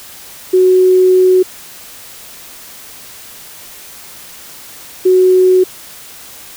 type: tone bursts at uneven times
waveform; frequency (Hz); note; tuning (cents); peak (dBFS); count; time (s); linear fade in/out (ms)
sine; 370; F#4; 0; -5; 2; 0.53-1.43 / 5.05-5.64; 10
effects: white hiss -34 dBFS RMS until 6.56 s